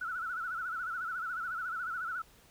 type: tone with vibrato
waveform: sine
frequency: 1400 Hz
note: F6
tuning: 4 cents sharp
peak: -34 dBFS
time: 0.01-2.22 s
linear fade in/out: 5 ms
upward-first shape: sine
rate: 14 Hz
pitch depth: 120 cents each way
effects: pink hiss -61 dBFS RMS until 2.5 s